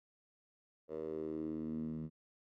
10% pulse tone with band-pass filter sweep, 78.6 Hz, D#2, 18 cents sharp, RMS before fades -41 dBFS, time 0.88-2.1 s, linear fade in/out 50 ms, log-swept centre 510 to 180 Hz, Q 4, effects none

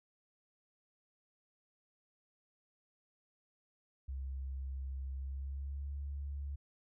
sine tone with pitch glide, 66.8 to 70.61 Hz, C2 to C#2, +36 to +33 cents, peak -38 dBFS, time 4.08-6.56 s, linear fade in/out 10 ms, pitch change +97 cents, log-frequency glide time 5.15-5.92 s, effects none

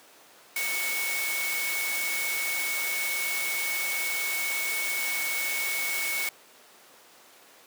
sine tone in noise, 2217 Hz, C#7, in tune, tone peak -29 dBFS, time 0.56-6.29 s, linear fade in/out 2 ms, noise white, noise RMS -32 dBFS, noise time 0.56-6.29 s, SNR 0 dB, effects pink hiss -53 dBFS RMS until 7.66 s + high-pass 400 Hz 12 dB/octave

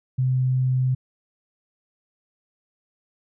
sine tone, 128.8 Hz, C3, 27 cents flat, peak -18 dBFS, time 0.18-0.95 s, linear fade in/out 10 ms, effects none

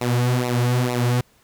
sawtooth tone with flanger, 123.1 Hz, B2, 5 cents flat, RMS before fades -20 dBFS, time 0.01-1.21 s, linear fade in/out 5 ms, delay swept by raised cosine 0.61 to 5.21 ms, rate 2.2 Hz, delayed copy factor -0.8, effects pink hiss -58 dBFS RMS until 1.43 s

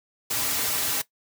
white noise with comb filter, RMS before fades -26 dBFS, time 0.3-1.02 s, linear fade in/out 10 ms, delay 5.5 ms, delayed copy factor -0.65, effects noise-tail reverb RT60 0.1 s tail -17 dB re dry + high-pass 80 Hz 12 dB/octave

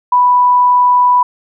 sine tone, 987.8 Hz, B5, in tune, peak -6 dBFS, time 0.12-1.23 s, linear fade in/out 5 ms, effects none

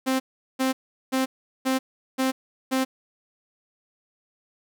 sawtooth tone bursts, 262.3 Hz, C4, 4 cents sharp, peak -17 dBFS, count 6, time 0.06-2.85 s, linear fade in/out 20 ms, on 140 ms, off 390 ms, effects none

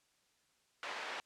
white band-pass noise, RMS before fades -43 dBFS, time 0.83-1.2 s, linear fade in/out 0 ms, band 560 to 2200 Hz, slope 12 dB/octave, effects white hiss -74 dBFS RMS until 1.25 s + low-pass 8000 Hz 12 dB/octave

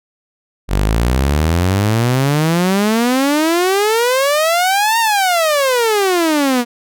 sawtooth exponential two-way sweep, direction up then down, 46.25 to 932.3 to 234.6 Hz, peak -8 dBFS, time 0.68-6.65 s, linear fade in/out 50 ms, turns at 4.99 s, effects none

